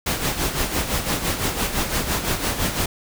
pink noise with tremolo, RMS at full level -21 dBFS, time 0.06-2.86 s, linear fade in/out 5 ms, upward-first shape sine, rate 5.9 Hz, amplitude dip 60%, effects none

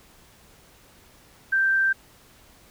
sine tone, 1568 Hz, G6, in tune, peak -18 dBFS, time 1.52-1.93 s, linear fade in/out 10 ms, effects pink hiss -54 dBFS RMS until 2.7 s

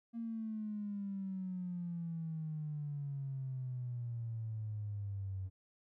triangle exponential sweep, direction down, 233.1 to 93.4 Hz, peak -34 dBFS, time 0.13-5.5 s, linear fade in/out 50 ms, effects tanh soft clip ceiling -36 dBFS

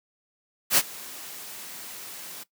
white noise with ADSR envelope, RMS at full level -17 dBFS, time 0.7-2.44 s, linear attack 71 ms, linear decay 47 ms, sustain -23 dB, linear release 17 ms, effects noise-tail reverb RT60 0.1 s tail -17 dB re dry + high-pass 150 Hz 12 dB/octave

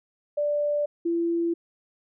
sine tone pair in turn, 587.3 / 338 Hz, D5 / E4, 0 / +43 cents, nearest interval minor seventh, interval 957 cents, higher first, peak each -22 dBFS, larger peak neither, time 0.37-0.86 / 1.05-1.54 s, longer neither, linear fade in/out 10 ms, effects none

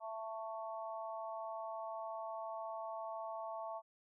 harmonic tone, 221.8 Hz, A3, 14 cents sharp, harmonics 3 / 4 / 5, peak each -44 / -46 / -48 dBFS, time 0-3.82 s, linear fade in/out 50 ms, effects none

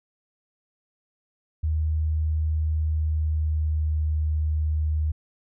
sine tone with pitch glide, 78 to 77.06 Hz, D#2 to D#2, +5 to -16 cents, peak -21 dBFS, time 1.63-5.12 s, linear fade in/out 10 ms, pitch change -21 cents, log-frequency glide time 2.72-4.06 s, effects none

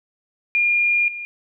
sine tone with level steps, 2414 Hz, D7, 47 cents sharp, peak -15 / -28 dBFS, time 0.55-1.25 s, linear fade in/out 0 ms, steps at 1.08 s, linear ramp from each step 2 ms, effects none

